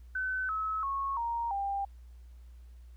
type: tone with pitch steps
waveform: sine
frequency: 1518 / 1291.3 / 1098.5 / 934.4 / 794.9 Hz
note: F#6 / E6 / C#6 / A#5 / G5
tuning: +44 / -36 / -16 / +4 / +24 cents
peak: -30 dBFS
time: 0.15-1.85 s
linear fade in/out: 5 ms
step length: 340 ms
effects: added 60 Hz sine -48 dBFS peak until 2.96 s + pink hiss -71 dBFS RMS until 2.96 s